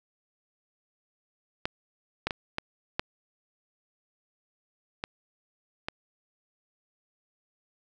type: clicks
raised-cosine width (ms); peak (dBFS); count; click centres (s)
0.3; -12 / -11 / -14 / -13 / -10 / -15 / -15; 7; 1.655 / 2.27 / 2.308 / 2.584 / 2.995 / 5.039 / 5.885
effects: none